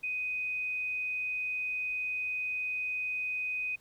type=tone; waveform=sine; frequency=2500 Hz; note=D#7; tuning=8 cents sharp; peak=-31 dBFS; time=0.03-3.76 s; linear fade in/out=10 ms; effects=pink hiss -64 dBFS RMS until 3.8 s